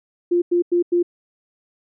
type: tone bursts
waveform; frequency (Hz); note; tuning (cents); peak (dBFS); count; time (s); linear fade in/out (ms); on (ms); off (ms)
sine; 349.2; F4; 0; -14; 4; 0.31-1.029; 10; 110; 93
effects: none